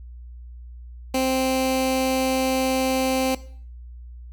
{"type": "tone with notch filter", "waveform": "15% pulse", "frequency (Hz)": 261.6, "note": "C4", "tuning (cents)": 0, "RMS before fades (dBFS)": -22, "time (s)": [1.14, 3.35], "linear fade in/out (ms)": 5, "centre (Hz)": 1200, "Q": 1.6, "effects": ["noise-tail reverb RT60 0.5 s tail -17 dB re dry", "added 60 Hz sine -37 dBFS peak until 4.32 s"]}